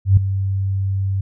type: tone with ADSR envelope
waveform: sine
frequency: 97 Hz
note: G2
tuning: 18 cents flat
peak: -5 dBFS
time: 0.05-1.21 s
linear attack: 120 ms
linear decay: 5 ms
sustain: -12 dB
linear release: 5 ms
effects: none